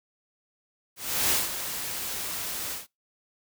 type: noise with ADSR envelope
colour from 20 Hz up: white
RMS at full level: -23 dBFS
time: 0.96-2.87 s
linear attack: 350 ms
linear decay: 170 ms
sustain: -10 dB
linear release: 150 ms
effects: noise-tail reverb RT60 0.2 s tail -24 dB re dry